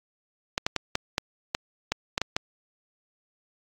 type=clicks; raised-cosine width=0.2 ms; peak=-7 dBFS; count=10; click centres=0.579 / 0.665 / 0.763 / 0.954 / 1.181 / 1.549 / 1.92 / 2.179 / 2.216 / 2.365 s; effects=AAC 64 kbps